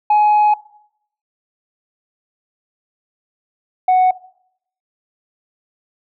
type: tone pair in turn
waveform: sine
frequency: 841 / 740.2 Hz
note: G#5 / F#5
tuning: +22 / 0 cents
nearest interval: major second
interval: 222 cents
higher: first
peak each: -7 dBFS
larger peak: neither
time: 0.1-0.54 / 3.88-4.11 s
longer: first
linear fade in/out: 5 ms
effects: noise-tail reverb RT60 0.7 s tail -20 dB re dry + tanh soft clip ceiling -8 dBFS